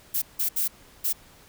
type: noise bursts at uneven times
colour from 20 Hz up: violet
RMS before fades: -25 dBFS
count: 4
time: 0.14-0.22 / 0.39-0.49 / 0.56-0.68 / 1.04-1.13 s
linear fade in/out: 10 ms
effects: pink hiss -53 dBFS RMS until 1.48 s